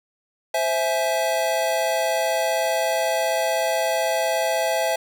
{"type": "chord", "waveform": "square", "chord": "C augmented", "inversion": "none", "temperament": "equal with one note detuned", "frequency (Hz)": [523.3, 659.3, 839.8], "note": ["C5", "E5", "G#5"], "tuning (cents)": [0, 0, 19], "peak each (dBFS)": [-27, -23, -27], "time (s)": [0.54, 4.96], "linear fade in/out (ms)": 5, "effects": []}